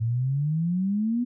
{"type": "exponential sweep", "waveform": "sine", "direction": "up", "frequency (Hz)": [110.6, 248.7], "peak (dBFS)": -22, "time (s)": [0, 1.25], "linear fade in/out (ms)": 20, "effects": []}